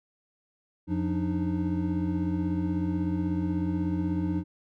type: tone cluster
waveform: triangle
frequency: 88.4 / 177.1 / 291.2 / 307.5 Hz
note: F2 / F3 / D4 / D#4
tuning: +22 / +24 / -15 / -20 cents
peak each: -30 / -28 / -33 / -28 dBFS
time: 0.87-4.44 s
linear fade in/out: 50 ms
effects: none